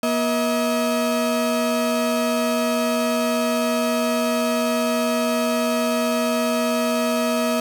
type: tone pair together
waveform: 35% pulse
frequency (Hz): 239.4 / 640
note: A#3 / D#5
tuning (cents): +46 / +49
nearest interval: octave + perfect fourth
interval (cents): 1703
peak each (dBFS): -20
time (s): 0.03-7.6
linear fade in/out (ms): 2
effects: none